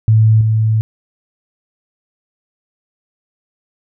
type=tone with level steps; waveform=sine; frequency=110 Hz; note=A2; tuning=in tune; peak=-6 / -10 dBFS; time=0.08-0.81 s; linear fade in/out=0 ms; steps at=0.41 s; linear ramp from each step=2 ms; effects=none